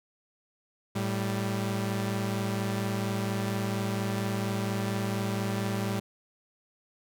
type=tone pair together; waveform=sawtooth; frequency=110 / 195.71 Hz; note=A2 / G3; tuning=0 / -3 cents; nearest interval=minor seventh; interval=997 cents; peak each=-27 dBFS; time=0.95-6 s; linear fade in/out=10 ms; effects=none